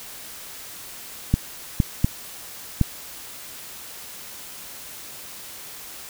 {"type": "clicks", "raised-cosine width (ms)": 5, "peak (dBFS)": -4, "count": 4, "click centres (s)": [1.34, 1.802, 2.045, 2.813], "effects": ["white hiss -39 dBFS RMS until 6.09 s"]}